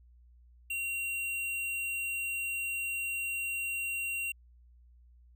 square tone, 2750 Hz, F7, 27 cents flat, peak -33 dBFS, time 0.7-4.32 s, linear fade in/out 5 ms, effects added 60 Hz sine -56 dBFS peak until 5.35 s

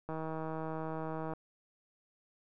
click train, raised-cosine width 1 ms, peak -26 dBFS, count 199, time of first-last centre 0.09-1.335 s, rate 159 Hz, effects none

